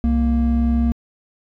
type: tone pair together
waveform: triangle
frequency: 65.41 / 233.1 Hz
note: C2 / A#3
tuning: 0 / 0 cents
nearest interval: octave + minor seventh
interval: 2200 cents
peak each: -15 dBFS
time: 0.04-0.92 s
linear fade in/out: 0 ms
effects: tanh soft clip ceiling -5 dBFS